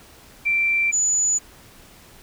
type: tone pair in turn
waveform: sine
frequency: 2349 / 6930 Hz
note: D7 / A8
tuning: 0 / -27 cents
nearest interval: octave + perfect fifth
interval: 1873 cents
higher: second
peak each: -17 / -17 dBFS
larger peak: neither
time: 0.45-0.92 / 0.92-1.39 s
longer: neither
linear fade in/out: 20 ms
effects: pink hiss -48 dBFS RMS until 2.22 s